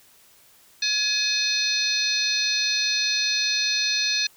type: harmonic tone with a mistuned harmonic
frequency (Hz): 845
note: G#5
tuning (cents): +30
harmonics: 2 / 3 / 4 / 5 / 6 / 7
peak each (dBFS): -32 / -27 / -29 / -24 / -33 / -30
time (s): 0.82-4.27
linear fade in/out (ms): 5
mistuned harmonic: 4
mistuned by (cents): +120
effects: white hiss -55 dBFS RMS until 4.36 s

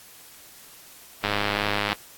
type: click train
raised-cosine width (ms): 0.3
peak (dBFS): -7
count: 72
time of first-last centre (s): 1.24-1.929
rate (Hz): 103
effects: white hiss -48 dBFS RMS until 2.17 s + AAC 64 kbps

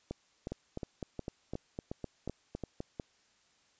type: two click trains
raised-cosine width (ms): 2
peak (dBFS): -24 / -24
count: 10 / 9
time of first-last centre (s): 0.52-2.804 / 0.11-2.998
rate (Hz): 3.94 / 2.77
effects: white hiss -69 dBFS RMS until 3.79 s + resampled to 16000 Hz

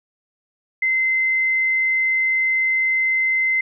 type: tone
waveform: sine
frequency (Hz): 2066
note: C7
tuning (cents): -22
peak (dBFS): -16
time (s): 0.82-3.61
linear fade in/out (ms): 5
effects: none

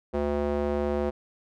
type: tone with band-pass filter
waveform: square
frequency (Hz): 72.6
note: D2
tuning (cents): -19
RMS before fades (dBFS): -27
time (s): 0.13-1.11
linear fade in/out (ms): 20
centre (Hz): 480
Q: 1.5
effects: none

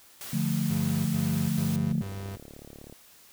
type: noise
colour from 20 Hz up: white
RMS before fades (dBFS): -40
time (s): 0.21-1.76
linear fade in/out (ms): 0
type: chord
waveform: sine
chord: D minor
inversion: none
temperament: equal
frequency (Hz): 146.83 / 174.61 / 220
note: D3 / F3 / A3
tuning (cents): 0 / 0 / 0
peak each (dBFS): -29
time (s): 0.33-2.02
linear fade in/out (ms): 5
type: tone bursts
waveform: 35% pulse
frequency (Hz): 98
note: G2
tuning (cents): 0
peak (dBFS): -33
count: 4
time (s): 0.7-2.361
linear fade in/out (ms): 5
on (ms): 350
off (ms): 87
type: click train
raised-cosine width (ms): 2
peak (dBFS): -32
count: 48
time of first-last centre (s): 1.62-2.926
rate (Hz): 36
effects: white hiss -55 dBFS RMS until 3.32 s

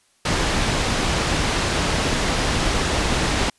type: low-pass noise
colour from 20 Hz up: pink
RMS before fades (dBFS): -21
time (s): 0.25-3.5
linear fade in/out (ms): 5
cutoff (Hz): 6400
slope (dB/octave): 12
effects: white hiss -61 dBFS RMS until 3.58 s + resampled to 24000 Hz

